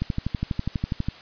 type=click train; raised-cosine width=5 ms; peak=-12 dBFS; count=14; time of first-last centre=0.02-1.086 s; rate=12.2 Hz; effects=white hiss -45 dBFS RMS until 1.21 s + resampled to 11025 Hz